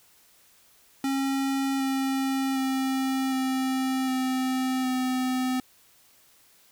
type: tone with pitch steps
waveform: square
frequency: 271.3 / 268.2 / 265.1 / 262.1 / 259 / 256.1 Hz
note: C#4 / C4 / C4 / C4 / C4 / C4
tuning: -37 / +43 / +23 / +3 / -17 / -37 cents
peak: -25 dBFS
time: 1.04-5.6 s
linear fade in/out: 2 ms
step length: 760 ms
effects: white hiss -59 dBFS RMS until 6.71 s